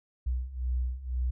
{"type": "beating tone pair", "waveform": "sine", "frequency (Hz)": [61.2, 63.2], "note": ["B1", "B1"], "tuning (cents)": [-15, 41], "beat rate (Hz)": 2, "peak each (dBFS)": [-33, -30], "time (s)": [0.26, 1.31], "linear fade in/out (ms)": 10, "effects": []}